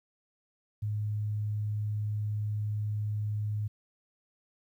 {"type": "tone", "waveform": "sine", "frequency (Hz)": 105.4, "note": "G#2", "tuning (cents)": 26, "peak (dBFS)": -29, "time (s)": [0.82, 3.68], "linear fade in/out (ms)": 10, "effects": ["11-bit"]}